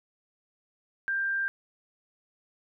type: tone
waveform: sine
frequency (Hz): 1586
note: G6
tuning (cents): +20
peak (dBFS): -26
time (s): 1.08-1.48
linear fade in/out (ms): 0
effects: none